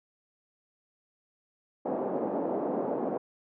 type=band-pass noise; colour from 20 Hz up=white; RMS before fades=-31 dBFS; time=1.85-3.18 s; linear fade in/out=10 ms; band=210 to 680 Hz; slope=24 dB/octave; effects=none